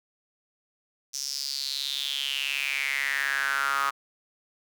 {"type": "tone with high-pass filter sweep", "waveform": "sawtooth", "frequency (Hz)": 138.59, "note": "C#3", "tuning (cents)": 0, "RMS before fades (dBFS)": -29, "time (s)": [1.13, 3.91], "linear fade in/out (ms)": 20, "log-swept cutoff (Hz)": [5800, 1200], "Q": 6.8, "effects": []}